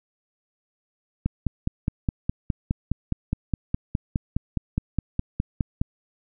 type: click train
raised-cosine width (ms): 5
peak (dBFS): -10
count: 23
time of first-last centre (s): 1.26-5.815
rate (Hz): 4.83
effects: none